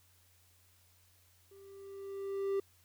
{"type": "tone with level ramp", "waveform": "triangle", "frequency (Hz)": 393.3, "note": "G4", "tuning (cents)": 6, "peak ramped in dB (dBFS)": [-53, -27], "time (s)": [1.51, 2.6], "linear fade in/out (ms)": 5, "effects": ["added 89 Hz sine -68 dBFS peak until 2.84 s", "white hiss -68 dBFS RMS until 2.84 s"]}